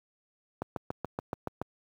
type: click train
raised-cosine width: 1 ms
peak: -18 dBFS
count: 8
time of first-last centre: 0.62-1.616 s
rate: 7.03 Hz
effects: high-pass 80 Hz 12 dB/octave + 9-bit